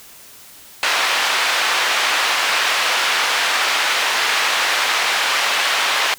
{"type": "band-pass noise", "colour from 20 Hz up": "white", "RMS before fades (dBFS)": -18, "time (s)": [0.83, 6.14], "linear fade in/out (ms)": 0, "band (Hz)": [760, 3000], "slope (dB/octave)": 12, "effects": ["white hiss -42 dBFS RMS until 6.18 s"]}